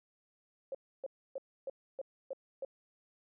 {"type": "tone bursts", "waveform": "sine", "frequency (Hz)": 539, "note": "C#5", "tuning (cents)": -49, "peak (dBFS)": -36, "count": 7, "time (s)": [0.72, 2.649], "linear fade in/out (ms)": 2, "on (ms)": 27, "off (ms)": 290, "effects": []}